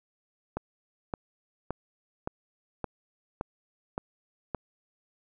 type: click train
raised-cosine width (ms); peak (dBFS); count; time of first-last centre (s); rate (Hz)
1; -17; 8; 0.57-4.547; 1.76
effects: none